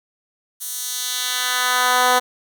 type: tone with high-pass filter sweep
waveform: 10% pulse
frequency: 250 Hz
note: B3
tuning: 21 cents sharp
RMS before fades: -20 dBFS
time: 0.6-2.2 s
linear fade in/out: 20 ms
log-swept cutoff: 9100 to 580 Hz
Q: 0.92
effects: none